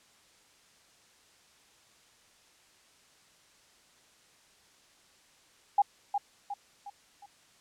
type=tone with echo; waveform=sine; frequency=810 Hz; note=G#5; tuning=43 cents flat; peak=-19 dBFS; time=5.78-5.82 s; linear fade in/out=5 ms; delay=360 ms; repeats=4; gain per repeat=-7 dB; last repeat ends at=7.26 s; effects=white hiss -62 dBFS RMS until 7.6 s + low-pass 8000 Hz 12 dB/octave